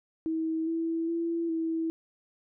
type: tone with pitch steps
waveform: sine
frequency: 321.6 / 328.8 / 335.2 / 325.8 Hz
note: E4 / E4 / E4 / E4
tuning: -43 / -4 / +29 / -20 cents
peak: -27 dBFS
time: 0.26-1.9 s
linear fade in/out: 0 ms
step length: 410 ms
effects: none